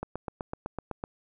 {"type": "click train", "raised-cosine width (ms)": 1, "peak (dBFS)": -19, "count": 9, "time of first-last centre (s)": [0.03, 1.039], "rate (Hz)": 7.93, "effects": []}